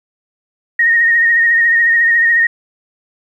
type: tone with vibrato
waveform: sine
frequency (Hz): 1859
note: A#6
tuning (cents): -5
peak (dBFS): -8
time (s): 0.79-2.47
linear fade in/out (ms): 5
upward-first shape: sine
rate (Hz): 14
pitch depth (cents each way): 33
effects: 8-bit